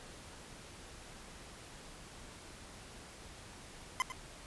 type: tone with echo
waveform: 25% pulse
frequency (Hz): 1028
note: C6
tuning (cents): -31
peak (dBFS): -25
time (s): 4-4.02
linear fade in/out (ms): 0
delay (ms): 100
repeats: 1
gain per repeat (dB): -12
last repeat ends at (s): 4.12
effects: pink hiss -52 dBFS RMS until 4.46 s + resampled to 24000 Hz